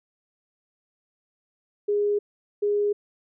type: tone pair in turn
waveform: sine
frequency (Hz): 411.9 / 411.9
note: G#4 / G#4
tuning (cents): -14 / -14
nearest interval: unison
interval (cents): 0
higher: neither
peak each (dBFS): -20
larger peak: neither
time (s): 1.88-2.19 / 2.62-2.93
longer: neither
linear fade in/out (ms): 10
effects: none